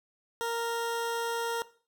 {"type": "tone", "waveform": "20% pulse", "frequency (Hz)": 464.8, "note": "A#4", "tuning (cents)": -5, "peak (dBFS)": -25, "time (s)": [0.41, 1.62], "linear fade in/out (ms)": 0, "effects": ["noise-tail reverb RT60 0.4 s tail -17 dB re dry"]}